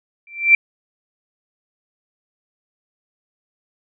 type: tone with exponential growth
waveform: sine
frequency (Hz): 2349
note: D7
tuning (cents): 0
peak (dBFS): -4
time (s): 0.27-0.55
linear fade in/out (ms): 2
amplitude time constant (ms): 60
effects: none